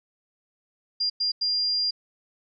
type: tone bursts at uneven times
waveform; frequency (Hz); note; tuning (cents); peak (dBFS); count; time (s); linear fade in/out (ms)
sine; 4800; D8; +37; -22; 3; 1-1.1 / 1.2-1.32 / 1.41-1.91; 10
effects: none